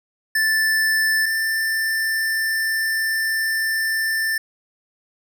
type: tone pair in turn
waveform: square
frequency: 1760 / 1778.4 Hz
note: A6 / A6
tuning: 0 / +18 cents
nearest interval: unison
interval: 18 cents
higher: second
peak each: -17 / -20 dBFS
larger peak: first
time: 0.35-1.26 / 1.26-4.38 s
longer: second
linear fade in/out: 5 ms
effects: none